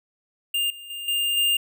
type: tone with level steps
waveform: square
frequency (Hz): 2806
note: F7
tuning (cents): +8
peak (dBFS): -22 / -39 / -32 / -22 / -19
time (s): 0.54-1.57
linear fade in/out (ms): 5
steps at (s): 0.7 / 0.9 / 1.08 / 1.37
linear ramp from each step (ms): 2
effects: none